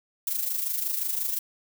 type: noise with amplitude modulation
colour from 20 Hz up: violet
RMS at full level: -26 dBFS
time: 0.27-1.39 s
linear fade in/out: 2 ms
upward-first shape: sine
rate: 25.6 Hz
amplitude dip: 60%
effects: none